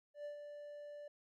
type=tone with ADSR envelope; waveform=triangle; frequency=586 Hz; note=D5; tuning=4 cents flat; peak=-40 dBFS; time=0.14-1.08 s; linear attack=110 ms; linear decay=110 ms; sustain=-6 dB; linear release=4 ms; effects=none